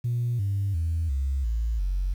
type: tone with pitch steps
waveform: sine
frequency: 120 / 99.17 / 81.96 / 67.74 / 55.98 / 46.27 Hz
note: B2 / G2 / E2 / C#2 / A1 / F#1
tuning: -49 / +21 / -9 / -39 / +31 / +1 cents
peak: -22 dBFS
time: 0.04-2.14 s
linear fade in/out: 10 ms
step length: 350 ms
effects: tanh soft clip ceiling -20 dBFS + 9-bit